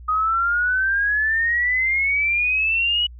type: exponential sweep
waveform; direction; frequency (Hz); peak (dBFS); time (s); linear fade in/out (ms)
sine; up; 1244.5 to 2945; -17; 0.08-3.07; 10
effects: added 60 Hz sine -37 dBFS peak until 3.19 s